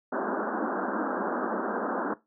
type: band-pass noise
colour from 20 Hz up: pink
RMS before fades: -30 dBFS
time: 0.12-2.14 s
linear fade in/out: 5 ms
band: 200 to 1600 Hz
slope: 96 dB/octave
effects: noise-tail reverb RT60 0.2 s tail -18 dB re dry